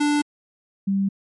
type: tone pair in turn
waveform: square / sine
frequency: 293.7 / 196.02 Hz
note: D4 / G3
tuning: 0 / 0 cents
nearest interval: perfect fifth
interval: 700 cents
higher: first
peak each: -18 dBFS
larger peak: neither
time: 0-0.22 / 0.87-1.09 s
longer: neither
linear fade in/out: 10 ms
effects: MP3 48 kbps